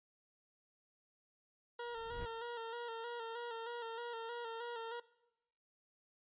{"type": "tone with vibrato", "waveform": "20% pulse", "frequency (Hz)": 465.6, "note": "A#4", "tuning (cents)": -2, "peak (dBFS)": -37, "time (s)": [1.79, 5], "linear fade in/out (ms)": 5, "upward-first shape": "square", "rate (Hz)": 3.2, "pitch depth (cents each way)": 39}
{"type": "noise with exponential growth", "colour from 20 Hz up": "brown", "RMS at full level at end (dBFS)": -41, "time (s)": [1.83, 2.25], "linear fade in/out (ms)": 2, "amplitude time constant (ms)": 91}
{"effects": ["noise-tail reverb RT60 0.9 s tail -21 dB re dry", "resampled to 8000 Hz"]}